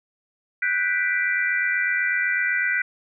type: chord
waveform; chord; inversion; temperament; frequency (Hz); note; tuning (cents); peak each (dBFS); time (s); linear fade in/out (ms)
sine; G major seventh; third; equal; 1480 / 1568 / 1975.5 / 2349; F#6 / G6 / B6 / D7; 0 / 0 / 0 / 0; -25 / -28 / -23 / -29; 0.62-2.82; 5
effects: none